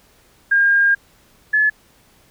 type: tone pair in turn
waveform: sine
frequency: 1613 / 1717.2 Hz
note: G6 / A6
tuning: +49 / -43 cents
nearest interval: minor second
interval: 108 cents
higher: second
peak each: -11 / -12 dBFS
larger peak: first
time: 0.51-0.95 / 1.53-1.7 s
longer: first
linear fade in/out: 10 ms
effects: pink hiss -54 dBFS RMS until 2.3 s